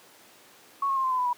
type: tone with pitch steps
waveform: sine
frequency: 1108.7 / 1085.3 / 1062.3 / 1039.8 / 1017.9 / 996.3 / 975.3 Hz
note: C#6 / C#6 / C6 / C6 / C6 / B5 / B5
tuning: 0 / -37 / +26 / -11 / -48 / +15 / -22 cents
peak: -23 dBFS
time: 0.82-1.331 s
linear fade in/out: 5 ms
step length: 73 ms
effects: pink hiss -53 dBFS RMS until 1.37 s + high-pass 300 Hz 12 dB/octave